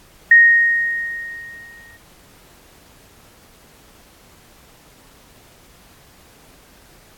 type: tone with exponential decay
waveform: sine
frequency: 1864 Hz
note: A#6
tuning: 1 cent flat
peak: -4 dBFS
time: 0.31-1.97 s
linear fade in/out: 5 ms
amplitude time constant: 360 ms
effects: pink hiss -49 dBFS RMS until 7.17 s + AAC 64 kbps